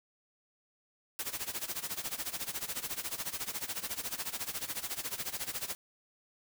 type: noise with tremolo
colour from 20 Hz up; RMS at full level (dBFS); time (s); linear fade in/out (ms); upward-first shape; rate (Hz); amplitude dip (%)
white; -35; 1.19-5.75; 0; sine; 14; 85
effects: none